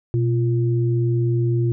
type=tone pair together; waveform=sine; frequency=122.23 / 346.1 Hz; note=B2 / F4; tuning=-17 / -16 cents; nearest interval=octave + tritone; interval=1801 cents; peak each=-17 / -24 dBFS; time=0.14-1.72 s; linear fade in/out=0 ms; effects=none